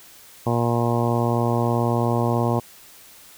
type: harmonic tone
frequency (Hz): 118.4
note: A#2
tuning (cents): +27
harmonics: 1 / 2 / 3 / 4 / 5 / 6 / 7 / 8 / 9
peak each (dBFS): -22 / -25 / -27 / -28 / -29 / -30 / -30 / -31 / -32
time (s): 0.46-2.6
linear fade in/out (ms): 10
effects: white hiss -47 dBFS RMS until 3.37 s